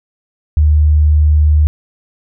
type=tone; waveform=sine; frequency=75.7 Hz; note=D#2; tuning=47 cents flat; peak=-6 dBFS; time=0.57-1.67 s; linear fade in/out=0 ms; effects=none